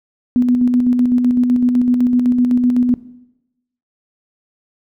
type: tone with tremolo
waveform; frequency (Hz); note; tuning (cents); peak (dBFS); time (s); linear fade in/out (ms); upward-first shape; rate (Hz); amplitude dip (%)
sine; 246.9; B3; 0; -9; 0.36-2.94; 0; square; 7.9; 35
effects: noise-tail reverb RT60 0.9 s tail -18 dB re dry